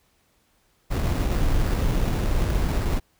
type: noise with sample-and-hold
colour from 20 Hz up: brown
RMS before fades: -22 dBFS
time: 0.9-3 s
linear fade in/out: 20 ms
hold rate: 3150 Hz
effects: pink hiss -65 dBFS RMS until 3.19 s